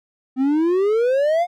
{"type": "exponential sweep", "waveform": "triangle", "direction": "up", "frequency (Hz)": [254.1, 723], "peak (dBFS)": -13, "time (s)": [0.36, 1.47], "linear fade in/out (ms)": 50, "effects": []}